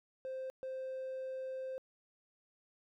triangle tone bursts at uneven times, 523 Hz, C5, 1 cent flat, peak -36 dBFS, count 2, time 0.25-0.5 / 0.63-1.78 s, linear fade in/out 0 ms, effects tanh soft clip ceiling -34 dBFS

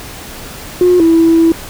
sine tone pair in turn, 358.9 / 329.1 Hz, F4 / E4, +47 / -3 cents, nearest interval major second, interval 150 cents, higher first, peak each -4 dBFS, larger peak neither, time 0.81-1 / 1-1.52 s, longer second, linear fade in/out 2 ms, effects tanh soft clip ceiling -1 dBFS + pink hiss -29 dBFS RMS until 1.69 s

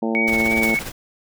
harmonic tone, 112.5 Hz, A2, 39 cents sharp, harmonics 2 / 3 / 4 / 5 / 6 / 7 / 8, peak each -22 / -26 / -28 / -30 / -32 / -33 / -34 dBFS, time 0.02-0.75 s, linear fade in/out 5 ms
sine tone with vibrato, 2231 Hz, C#7, 11 cents sharp, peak -18 dBFS, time 0.15-0.79 s, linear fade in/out 0 ms, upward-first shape sine, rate 3 Hz, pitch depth 18 cents each way
pink noise with tremolo, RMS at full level -28 dBFS, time 0.27-0.92 s, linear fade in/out 10 ms, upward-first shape triangle, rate 17 Hz, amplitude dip 70%
white noise with exponential decay, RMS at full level -25 dBFS, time 0.63-0.81 s, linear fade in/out 2 ms, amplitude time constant 37 ms
effects none

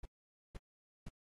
brown noise bursts, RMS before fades -44 dBFS, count 3, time 0.03-1.088 s, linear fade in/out 5 ms, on 26 ms, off 490 ms, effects AAC 32 kbps

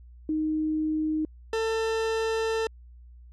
sine / 40% pulse tone pair in turn, 310.7 / 447 Hz, D#4 / A4, -2 / +27 cents, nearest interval tritone, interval 629 cents, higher second, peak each -24 / -24 dBFS, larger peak neither, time 0.29-1.25 / 1.53-2.67 s, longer second, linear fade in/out 2 ms, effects added 60 Hz sine -46 dBFS peak until 3.32 s + low-pass 6000 Hz 12 dB/octave

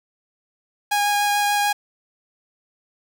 sawtooth tone with vibrato, 821 Hz, G#5, 20 cents flat, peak -14 dBFS, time 0.91-1.73 s, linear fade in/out 10 ms, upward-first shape sine, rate 6.8 Hz, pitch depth 9 cents each way, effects 7-bit

